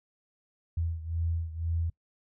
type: beating tone pair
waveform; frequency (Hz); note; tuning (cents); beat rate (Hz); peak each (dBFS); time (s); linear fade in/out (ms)
sine; 82.5 / 84.5; E2 / E2; +2 / +43; 2; -30 / -34; 0.77-1.9; 5
effects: noise-tail reverb RT60 0.1 s tail -24 dB re dry